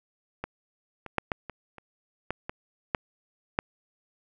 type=clicks; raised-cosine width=0.5 ms; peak=-17 / -24 / -9 / -12 / -22 / -30 / -14 / -18 / -9 / -8 dBFS; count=10; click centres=0.44 / 1.063 / 1.183 / 1.318 / 1.497 / 1.783 / 2.306 / 2.495 / 2.948 / 3.589 s; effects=none